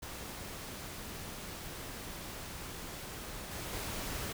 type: noise with level steps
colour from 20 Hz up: pink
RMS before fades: -44 / -41 / -39 dBFS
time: 0.02-4.33 s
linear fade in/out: 10 ms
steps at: 3.51 / 3.73 s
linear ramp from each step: 5 ms
effects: none